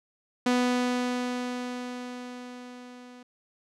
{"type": "tone with level ramp", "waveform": "sawtooth", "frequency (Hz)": 247.7, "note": "B3", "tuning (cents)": 5, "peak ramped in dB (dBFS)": [-17, -42], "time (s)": [0.46, 3.23], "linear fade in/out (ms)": 5, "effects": ["low-pass 7000 Hz 12 dB/octave"]}